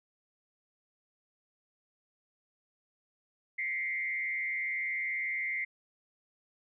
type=tone with frequency modulation; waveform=sine; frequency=2093 Hz; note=C7; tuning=in tune; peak=-31 dBFS; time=3.58-5.65 s; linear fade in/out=10 ms; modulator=133 Hz; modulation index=0.74; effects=none